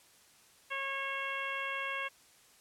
harmonic tone, 546 Hz, C#5, 26 cents flat, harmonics 1 / 2 / 3 / 4 / 5 / 6, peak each -45 / -40 / -40 / -40 / -41 / -47 dBFS, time 0.7-2.09 s, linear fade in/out 20 ms, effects white hiss -62 dBFS RMS until 2.6 s + low-pass 11000 Hz 12 dB/octave

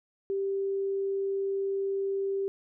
sine tone, 392 Hz, G4, in tune, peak -27 dBFS, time 0.3-2.48 s, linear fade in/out 0 ms, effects none

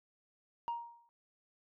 sine tone with exponential decay, 939 Hz, A#5, 12 cents sharp, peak -30 dBFS, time 0.68-1.09 s, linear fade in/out 0 ms, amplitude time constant 89 ms, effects tanh soft clip ceiling -32 dBFS

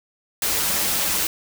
white noise with comb filter, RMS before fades -22 dBFS, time 0.42-1.27 s, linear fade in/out 2 ms, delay 7.8 ms, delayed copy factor -0.55, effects none

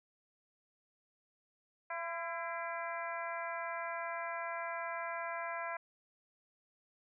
harmonic tone with a mistuned harmonic, 337.4 Hz, E4, 40 cents sharp, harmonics 2 / 3 / 4 / 5 / 6 / 7, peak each -42 / -42 / -46 / -45 / -47 / -49 dBFS, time 1.9-5.77 s, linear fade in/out 5 ms, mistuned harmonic 5, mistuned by -48 cents, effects none

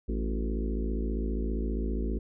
harmonic tone with a mistuned harmonic, 55 Hz, A1, in tune, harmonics 1 / 3 / 4 / 5 / 6 / 7 / 8 / 9, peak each -29 / -42 / -36 / -39 / -42 / -39 / -43 / -50 dBFS, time 0.08-2.19 s, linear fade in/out 10 ms, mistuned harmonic 7, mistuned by -54 cents, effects none

